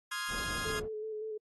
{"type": "chord", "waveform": "sawtooth", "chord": "F minor seventh", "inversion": "second", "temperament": "equal", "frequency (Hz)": [1046.5, 1244.5, 1396.9, 1661.2], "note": ["C6", "Eb6", "F6", "Ab6"], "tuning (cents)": [0, 0, 0, 0], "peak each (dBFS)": [-38, -40, -38, -34], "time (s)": [0.11, 0.8], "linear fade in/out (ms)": 10}
{"type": "low-pass noise", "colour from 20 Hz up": "pink", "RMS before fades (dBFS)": -42, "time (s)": [0.28, 0.89], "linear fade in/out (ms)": 50, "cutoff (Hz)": 580, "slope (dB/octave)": 12}
{"type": "tone with vibrato", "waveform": "sine", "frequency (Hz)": 432.5, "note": "A4", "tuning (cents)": -30, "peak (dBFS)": -36, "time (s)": [0.65, 1.38], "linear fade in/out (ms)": 10, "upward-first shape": "square", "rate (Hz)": 5.3, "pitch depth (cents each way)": 21}
{"effects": ["AAC 32 kbps"]}